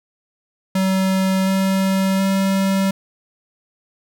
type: tone with pitch steps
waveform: square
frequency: 190 / 191.76 / 193.54 Hz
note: F#3 / G3 / G3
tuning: +46 / -38 / -22 cents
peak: -16 dBFS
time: 0.75-2.91 s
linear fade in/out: 5 ms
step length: 720 ms
effects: none